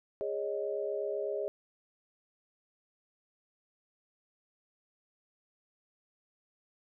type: chord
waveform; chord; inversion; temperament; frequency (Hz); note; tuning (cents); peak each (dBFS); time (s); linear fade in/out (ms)
sine; Ab suspended fourth; none; equal with one note detuned; 411 / 554.4 / 622.3; Ab4 / Db5 / Eb5; -18 / 0 / 0; -35 / -37 / -37; 0.21-1.48; 0
effects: none